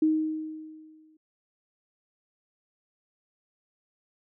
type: tone with exponential decay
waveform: sine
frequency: 312.8 Hz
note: D#4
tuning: 9 cents sharp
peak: -18 dBFS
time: 0.02-1.17 s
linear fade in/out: 5 ms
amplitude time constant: 250 ms
effects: none